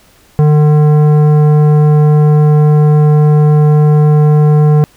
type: tone with tanh clipping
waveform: sine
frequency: 150.3 Hz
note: D3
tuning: 40 cents sharp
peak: -6 dBFS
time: 0.39-4.84 s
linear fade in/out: 0 ms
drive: 13 dB
effects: pink hiss -46 dBFS RMS until 4.96 s